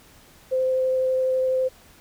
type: tone with vibrato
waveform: sine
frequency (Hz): 518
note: C5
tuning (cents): -17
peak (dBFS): -19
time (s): 0.51-1.69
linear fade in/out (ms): 20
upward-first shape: triangle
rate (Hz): 12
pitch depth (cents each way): 8
effects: pink hiss -52 dBFS RMS until 2 s